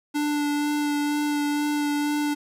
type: tone with vibrato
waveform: square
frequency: 293.7 Hz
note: D4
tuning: in tune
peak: -23 dBFS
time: 0.14-2.35 s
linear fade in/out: 20 ms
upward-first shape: sine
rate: 2.1 Hz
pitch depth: 12 cents each way
effects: resampled to 32000 Hz + 9-bit